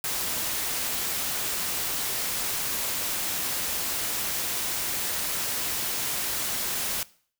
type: noise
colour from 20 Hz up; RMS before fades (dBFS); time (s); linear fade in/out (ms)
white; -29; 0.04-7.03; 2
effects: noise-tail reverb RT60 0.5 s tail -20 dB re dry